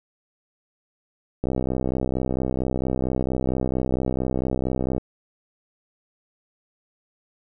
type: click train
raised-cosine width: 2 ms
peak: -11 dBFS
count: 229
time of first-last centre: 1.44-4.98 s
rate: 64.4 Hz
effects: none